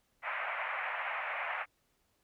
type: band-pass noise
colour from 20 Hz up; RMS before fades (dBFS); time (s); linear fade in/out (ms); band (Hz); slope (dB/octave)
white; -37; 0.22-1.66; 50; 600 to 2400; 48
effects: pink hiss -75 dBFS RMS until 2.23 s